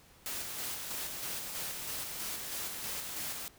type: noise with tremolo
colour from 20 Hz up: white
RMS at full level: -38 dBFS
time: 0.26-3.48 s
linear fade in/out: 0 ms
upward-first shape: square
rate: 3.1 Hz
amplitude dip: 30%
effects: pink hiss -60 dBFS RMS until 3.58 s